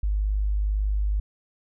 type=tone; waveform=sine; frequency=51 Hz; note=G#1; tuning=31 cents flat; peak=-21 dBFS; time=0.03-1.2 s; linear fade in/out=5 ms; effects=none